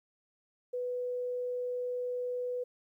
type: tone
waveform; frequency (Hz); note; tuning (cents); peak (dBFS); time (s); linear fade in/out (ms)
sine; 494.9; B4; +4; -32; 0.73-2.64; 10
effects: 12-bit